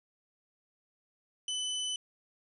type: tone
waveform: sawtooth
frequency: 3008 Hz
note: F#7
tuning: 28 cents sharp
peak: -29 dBFS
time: 1.48-1.96 s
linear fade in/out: 2 ms
effects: resampled to 24000 Hz + 11-bit